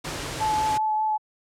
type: band-stop noise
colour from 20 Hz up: pink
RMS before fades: -31 dBFS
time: 0.04-0.78 s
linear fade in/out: 10 ms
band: 170 to 240 Hz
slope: 96 dB/octave
type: tone with vibrato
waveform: sine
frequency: 863 Hz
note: A5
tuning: 34 cents flat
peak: -21 dBFS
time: 0.4-1.18 s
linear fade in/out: 20 ms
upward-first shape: sine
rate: 5.1 Hz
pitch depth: 12 cents each way
effects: high-pass 60 Hz 12 dB/octave + low-pass 9000 Hz 12 dB/octave